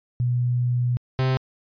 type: tone pair in turn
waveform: sine / 45% pulse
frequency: 122.8 / 130.61 Hz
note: B2 / C3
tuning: -9 / -3 cents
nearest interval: minor second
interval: 106 cents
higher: second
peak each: -19 dBFS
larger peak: neither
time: 0.2-0.97 / 1.19-1.37 s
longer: first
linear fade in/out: 0 ms
effects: resampled to 11025 Hz